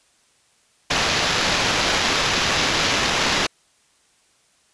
white noise with sample-and-hold, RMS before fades -20 dBFS, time 0.9-3.47 s, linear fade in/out 10 ms, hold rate 8820 Hz, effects white hiss -60 dBFS RMS until 4.73 s + resampled to 22050 Hz

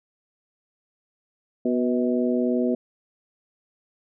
harmonic tone with a mistuned harmonic, 122.9 Hz, B2, 8 cents flat, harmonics 2 / 3 / 4 / 5, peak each -22 / -26 / -28 / -30 dBFS, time 1.65-2.75 s, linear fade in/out 5 ms, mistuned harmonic 5, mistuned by +59 cents, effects none

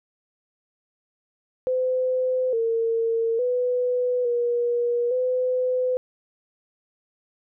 sine tone with pitch steps, 511 / 456.3 / 496.1 / 478.9 / 506 Hz, C5 / A#4 / B4 / A#4 / B4, -41 / -37 / +8 / +47 / +42 cents, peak -20 dBFS, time 1.67-5.97 s, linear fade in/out 0 ms, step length 860 ms, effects none

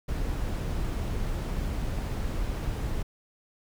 brown noise, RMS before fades -30 dBFS, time 0.08-3.03 s, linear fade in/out 10 ms, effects none

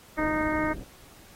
harmonic tone, 308.9 Hz, D#4, 12 cents flat, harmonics 1 / 2 / 3 / 4 / 5 / 6 / 7, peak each -28 / -31 / -33 / -34 / -35 / -36 / -36 dBFS, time 0.17-0.74 s, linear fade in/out 20 ms
pink low-pass noise, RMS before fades -38 dBFS, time 0.18-0.84 s, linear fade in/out 10 ms, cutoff 470 Hz, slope 24 dB/octave
effects pink hiss -53 dBFS RMS until 1.35 s + AAC 48 kbps

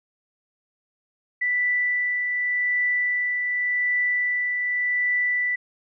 sine tone with tremolo, 1975.5 Hz, B6, in tune, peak -19 dBFS, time 1.41-5.56 s, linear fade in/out 10 ms, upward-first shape triangle, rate 0.87 Hz, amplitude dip 35%, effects none

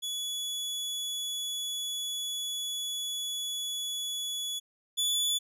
sawtooth tone pair in turn, 3400 / 3449 Hz, G#7 / A7, +40 / -35 cents, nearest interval unison, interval 25 cents, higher second, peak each -29 / -23 dBFS, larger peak second, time 0.02-4.6 / 4.97-5.39 s, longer first, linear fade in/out 20 ms, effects resampled to 32000 Hz

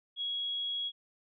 sine tone, 3322 Hz, G#7, in tune, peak -32 dBFS, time 0.16-0.92 s, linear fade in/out 50 ms, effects none

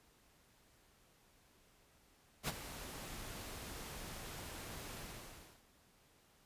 pink noise with ADSR envelope, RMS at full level -36 dBFS, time 2.43-5.64 s, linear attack 53 ms, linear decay 31 ms, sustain -12 dB, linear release 670 ms, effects pink hiss -69 dBFS RMS until 6.45 s + resampled to 32000 Hz

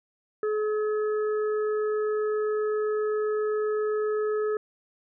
harmonic tone, 426.2 Hz, G#4, 45 cents sharp, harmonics 1 / 3 / 4, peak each -24 / -36 / -42 dBFS, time 0.43-4.57 s, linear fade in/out 2 ms, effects none

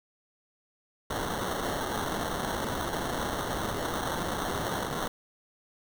white noise with sample-and-hold, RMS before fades -32 dBFS, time 1.1-5.08 s, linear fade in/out 5 ms, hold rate 2450 Hz, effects none

